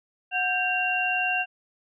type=tone cluster; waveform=sine; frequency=733 / 1577 / 2759 Hz; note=F#5 / G6 / F7; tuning=-16 / +10 / -22 cents; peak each=-28 / -29 / -25 dBFS; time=0.31-1.46 s; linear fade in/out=50 ms; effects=none